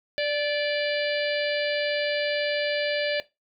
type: harmonic tone with a mistuned harmonic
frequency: 587.3 Hz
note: D5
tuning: in tune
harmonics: 1 / 3 / 4 / 5 / 6 / 7 / 8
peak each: -25 / -31 / -35 / -35 / -37 / -38 / -38 dBFS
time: 0.18-3.2 s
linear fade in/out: 0 ms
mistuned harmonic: 3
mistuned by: -25 cents
effects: noise-tail reverb RT60 0.2 s tail -17 dB re dry

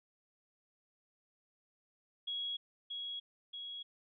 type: tone with echo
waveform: sine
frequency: 3322 Hz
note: G#7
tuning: in tune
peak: -36 dBFS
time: 2.27-2.57 s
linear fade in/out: 10 ms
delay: 630 ms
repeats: 2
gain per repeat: -3 dB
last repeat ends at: 3.83 s
effects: none

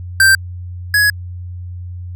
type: tone pair in turn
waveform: square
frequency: 1568 / 1675.7 Hz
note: G6 / G#6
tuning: 0 / +15 cents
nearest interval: minor second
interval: 115 cents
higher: second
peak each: -7 / -10 dBFS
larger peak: first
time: 0.2-0.35 / 0.94-1.1 s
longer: second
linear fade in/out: 2 ms
effects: added 89 Hz sine -25 dBFS peak until 2.15 s

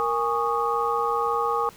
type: tone cluster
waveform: sine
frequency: 466.3 / 825 / 1111 / 1233 Hz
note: A#4 / G#5 / C#6 / D#6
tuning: +1 / -12 / +4 / -16 cents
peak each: -27 dBFS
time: 0-1.69 s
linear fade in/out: 0 ms
effects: pink hiss -49 dBFS RMS until 1.76 s

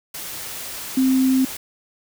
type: tone in noise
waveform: sine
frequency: 261.6 Hz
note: C4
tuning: in tune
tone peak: -14 dBFS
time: 0.97-1.45 s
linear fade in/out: 5 ms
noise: white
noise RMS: -32 dBFS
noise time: 0.14-1.57 s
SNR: +15 dB
effects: none

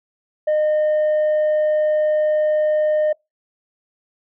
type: tone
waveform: sine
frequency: 611 Hz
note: D#5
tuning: 32 cents flat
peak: -12 dBFS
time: 0.47-3.13 s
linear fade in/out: 10 ms
effects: noise-tail reverb RT60 0.2 s tail -26 dB re dry + tanh soft clip ceiling -14 dBFS

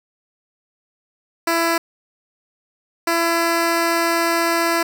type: tone pair in turn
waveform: 10% pulse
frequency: 333.8 / 335.7 Hz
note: E4 / E4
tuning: +22 / +32 cents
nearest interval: unison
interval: 10 cents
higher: second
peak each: -8 dBFS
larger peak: neither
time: 1.47-1.78 / 3.07-4.83 s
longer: second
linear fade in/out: 5 ms
effects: none

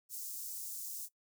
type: high-pass noise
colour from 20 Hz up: white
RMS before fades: -43 dBFS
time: 0.09-1.09 s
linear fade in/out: 50 ms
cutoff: 5900 Hz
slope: 24 dB/octave
effects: noise-tail reverb RT60 0.1 s tail -20 dB re dry

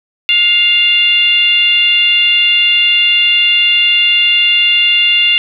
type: tone with frequency modulation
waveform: sine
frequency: 2794 Hz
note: F7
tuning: in tune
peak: -7 dBFS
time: 0.29-5.38 s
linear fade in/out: 0 ms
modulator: 682 Hz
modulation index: 0.73
effects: none

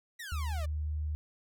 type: exponential sweep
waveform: sawtooth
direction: down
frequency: 1975.5 to 573 Hz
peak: -37 dBFS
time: 0.19-0.66 s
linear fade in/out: 10 ms
type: tone with pitch glide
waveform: sine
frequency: 75.5 to 75.98 Hz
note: D2 to D#2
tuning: +48 to -41 cents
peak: -31 dBFS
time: 0.32-1.15 s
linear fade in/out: 0 ms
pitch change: +11 cents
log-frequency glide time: 0.44-0.95 s
effects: none

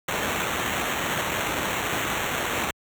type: noise with sample-and-hold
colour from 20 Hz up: white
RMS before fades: -27 dBFS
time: 0.08-2.71 s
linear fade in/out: 5 ms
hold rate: 4900 Hz
effects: high-pass 60 Hz 12 dB/octave

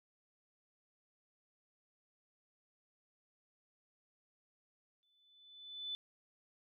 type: tone with exponential growth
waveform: sine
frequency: 3500 Hz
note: A7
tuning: 10 cents flat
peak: -37 dBFS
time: 5.03-5.95 s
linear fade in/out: 0 ms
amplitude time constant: 200 ms
effects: none

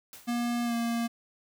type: noise with exponential decay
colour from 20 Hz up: white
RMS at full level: -44 dBFS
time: 0.13-0.49 s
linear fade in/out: 0 ms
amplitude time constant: 77 ms
type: tone with pitch glide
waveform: square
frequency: 238.6 to 233.4 Hz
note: A#3 to A#3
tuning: +41 to +2 cents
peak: -28 dBFS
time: 0.27-1.08 s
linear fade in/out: 20 ms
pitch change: -39 cents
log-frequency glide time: 0.64-0.74 s
effects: none

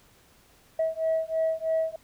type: beating tone pair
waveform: sine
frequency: 643 / 646.1 Hz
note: E5 / E5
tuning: -43 / -35 cents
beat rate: 3.1 Hz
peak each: -26 dBFS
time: 0.79-1.96 s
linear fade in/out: 5 ms
effects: tanh soft clip ceiling -19 dBFS + pink hiss -59 dBFS RMS until 2.03 s

